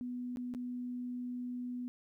sine tone with dropouts, 246.9 Hz, B3, in tune, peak -37 dBFS, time 0.01-1.88 s, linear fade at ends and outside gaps 0 ms, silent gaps 0.36-0.371 / 0.539-0.548 s, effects 13-bit

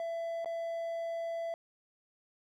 triangle tone with dropouts, 668 Hz, E5, 23 cents sharp, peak -32 dBFS, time 0-1.54 s, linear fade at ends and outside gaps 1 ms, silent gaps 0.446-0.458 s, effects none

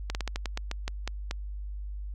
slowing click train, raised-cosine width 0.2 ms, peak -15 dBFS, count 11, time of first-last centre 0.1-1.311 s, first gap 49 ms, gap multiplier 1.19, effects added 50 Hz sine -34 dBFS peak until 2.14 s

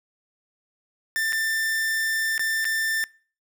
45% pulse tone with dropouts, 1784 Hz, A6, 23 cents sharp, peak -22 dBFS, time 1.16-3.04 s, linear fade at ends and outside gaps 0 ms, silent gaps 1.324-1.33 / 2.379-2.394 / 2.645-2.652 s, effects noise-tail reverb RT60 0.4 s tail -24 dB re dry

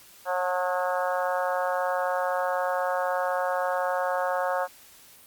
harmonic tone with a mistuned harmonic, 181.6 Hz, F#3, 32 cents flat, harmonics 3 / 4 / 5 / 6 / 7 / 8 / 9, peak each -28 / -30 / -32 / -34 / -35 / -36 / -37 dBFS, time 0.25-4.68 s, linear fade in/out 50 ms, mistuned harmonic 5, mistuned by -19 cents, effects white hiss -52 dBFS RMS until 5.26 s + Opus 48 kbps

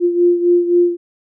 sine beating tone pair, 349.2 / 353 Hz, F4 / F4, 0 / +19 cents, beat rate 3.8 Hz, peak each -11 / -17 dBFS, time 0-0.97 s, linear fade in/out 50 ms, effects none

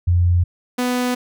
sine / sawtooth tone pair in turn, 87.8 / 248.3 Hz, F2 / B3, +10 / +9 cents, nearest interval octave + tritone, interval 1799 cents, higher second, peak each -12 / -14 dBFS, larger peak first, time 0.07-0.44 / 0.78-1.15 s, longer neither, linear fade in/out 10 ms, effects none

